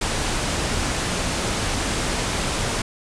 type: low-pass noise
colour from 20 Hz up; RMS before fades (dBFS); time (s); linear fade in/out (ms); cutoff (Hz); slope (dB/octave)
pink; -24; 0.01-2.82; 5; 9700; 48
effects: none